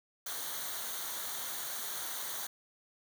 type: noise with comb filter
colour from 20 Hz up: white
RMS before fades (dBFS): -39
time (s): 0.26-2.47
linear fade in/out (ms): 5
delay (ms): 0.39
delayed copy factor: -0.65
effects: none